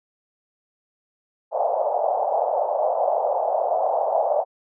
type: band-pass noise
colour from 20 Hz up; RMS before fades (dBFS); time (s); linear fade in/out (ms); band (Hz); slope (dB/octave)
white; -22; 1.51-4.45; 50; 560 to 780; 48
effects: none